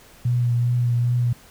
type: tone with vibrato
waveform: sine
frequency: 121 Hz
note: B2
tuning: 35 cents flat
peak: -17 dBFS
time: 0.25-1.33 s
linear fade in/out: 5 ms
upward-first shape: triangle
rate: 2.5 Hz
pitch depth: 25 cents each way
effects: pink hiss -49 dBFS RMS until 1.5 s